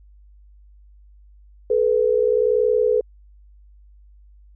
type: tone pair together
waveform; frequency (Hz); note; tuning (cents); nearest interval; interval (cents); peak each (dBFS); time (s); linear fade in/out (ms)
sine; 430.5 / 491.5; A4 / B4; -38 / -8; major second; 230; -18; 1.7-3.01; 5
effects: added 50 Hz sine -46 dBFS peak until 4.55 s